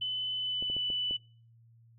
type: tone with pitch glide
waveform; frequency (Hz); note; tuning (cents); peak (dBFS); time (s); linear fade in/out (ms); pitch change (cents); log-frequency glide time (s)
sine; 3016 to 2983; F#7 to F#7; +32 to +13; -30; 0.01-1.17; 10; -19; 0.36-0.8
type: clicks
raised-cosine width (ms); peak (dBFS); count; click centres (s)
2; -30; 5; 0.625 / 0.7 / 0.766 / 0.902 / 1.11
effects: noise-tail reverb RT60 0.4 s tail -21 dB re dry + added 115 Hz sine -57 dBFS peak until 1.98 s